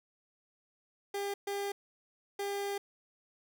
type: tone bursts at uneven times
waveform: 30% pulse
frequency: 401.3 Hz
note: G4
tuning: 41 cents sharp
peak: -31 dBFS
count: 3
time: 1.14-1.34 / 1.47-1.72 / 2.39-2.78 s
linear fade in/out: 5 ms
effects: none